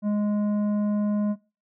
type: tone with tanh clipping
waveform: triangle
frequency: 207.8 Hz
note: G#3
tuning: 1 cent sharp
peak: -23 dBFS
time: 0.02-1.36 s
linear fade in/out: 50 ms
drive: 13 dB
effects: noise-tail reverb RT60 0.3 s tail -20 dB re dry